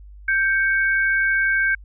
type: tone pair together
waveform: sine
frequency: 1568 / 2226 Hz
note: G6 / C#7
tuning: 0 / +7 cents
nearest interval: tritone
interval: 607 cents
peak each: -17 / -24 dBFS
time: 0.28-1.75 s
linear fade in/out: 5 ms
effects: added 50 Hz sine -39 dBFS peak until 1.84 s